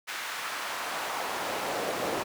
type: noise with high-pass filter sweep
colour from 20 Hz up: brown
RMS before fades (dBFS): -33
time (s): 0.07-2.24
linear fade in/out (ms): 20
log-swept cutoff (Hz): 1600 to 440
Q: 1.1
effects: none